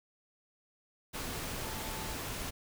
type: tone in noise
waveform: sine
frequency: 880 Hz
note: A5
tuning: in tune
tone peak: -47 dBFS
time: 1.63-2.14 s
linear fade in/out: 20 ms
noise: pink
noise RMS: -39 dBFS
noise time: 1.13-2.51 s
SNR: -11 dB
effects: none